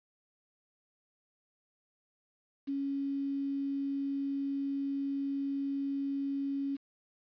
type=tone with quantisation; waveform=sine; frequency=277.2 Hz; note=C#4; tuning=in tune; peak=-31 dBFS; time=2.67-6.77 s; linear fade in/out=20 ms; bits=9; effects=resampled to 11025 Hz